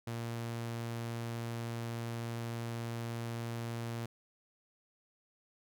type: tone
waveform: sawtooth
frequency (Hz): 116.54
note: A#2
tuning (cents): 0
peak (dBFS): -33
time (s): 0.07-4.06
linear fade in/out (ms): 5
effects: none